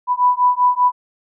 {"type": "beating tone pair", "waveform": "sine", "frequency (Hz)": [987.8, 992.9], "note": ["B5", "B5"], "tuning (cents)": [0, 9], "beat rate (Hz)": 5.1, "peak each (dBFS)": -15, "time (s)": [0.07, 0.92], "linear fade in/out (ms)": 50, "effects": []}